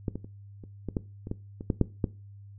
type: clicks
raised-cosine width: 3 ms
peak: -16 / -21 / -30 / -30 / -19 / -14 / -25 / -18 / -24 / -12 / -8 / -12 dBFS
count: 12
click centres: 0.082 / 0.156 / 0.245 / 0.638 / 0.887 / 0.968 / 1.271 / 1.314 / 1.609 / 1.702 / 1.813 / 2.042 s
effects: noise-tail reverb RT60 0.3 s tail -19 dB re dry + added 100 Hz sine -45 dBFS peak until 2.58 s